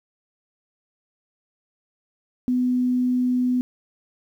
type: tone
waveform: sine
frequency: 250.1 Hz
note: B3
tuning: 22 cents sharp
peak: -18 dBFS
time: 2.48-3.61 s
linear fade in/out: 0 ms
effects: 9-bit